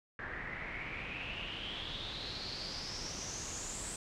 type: noise with low-pass filter sweep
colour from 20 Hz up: pink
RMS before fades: -42 dBFS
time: 0.19-3.96 s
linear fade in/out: 2 ms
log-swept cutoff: 1700 to 8100 Hz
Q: 7.6
effects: none